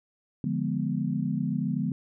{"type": "chord", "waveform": "sine", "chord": "D diminished seventh", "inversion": "none", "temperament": "equal", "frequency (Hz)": [146.83, 174.61, 207.7, 246.9], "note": ["D3", "F3", "Ab3", "Cb4"], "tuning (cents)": [0, 0, 0, 0], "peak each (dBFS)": -31, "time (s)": [0.44, 1.92], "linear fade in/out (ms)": 2, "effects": []}